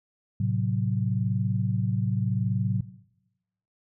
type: chord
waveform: sine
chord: F# diminished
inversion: first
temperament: equal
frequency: 110 / 130.81 / 185 Hz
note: A2 / C3 / F#3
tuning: 0 / 0 / 0 cents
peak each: -25 / -28 / -28 dBFS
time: 0.4-2.81 s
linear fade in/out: 5 ms
effects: noise-tail reverb RT60 0.9 s tail -17 dB re dry